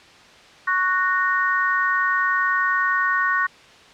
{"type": "chord", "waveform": "sine", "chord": "F# major", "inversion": "second", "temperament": "just", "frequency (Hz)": [1110, 1480, 1850], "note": ["C#6", "F#6", "A#6"], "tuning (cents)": [2, 0, -14], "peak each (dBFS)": -22, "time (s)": [0.67, 3.47], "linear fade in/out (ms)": 10, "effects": ["white hiss -47 dBFS RMS until 3.93 s", "low-pass 4000 Hz 12 dB/octave"]}